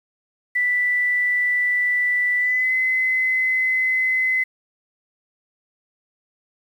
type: tone with pitch glide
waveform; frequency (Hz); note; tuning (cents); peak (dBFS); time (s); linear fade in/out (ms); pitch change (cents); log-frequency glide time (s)
sine; 1975.5 to 2037; B6 to C7; 0 to -47; -17; 0.55-4.44; 10; +53; 2.38-2.73
effects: 8-bit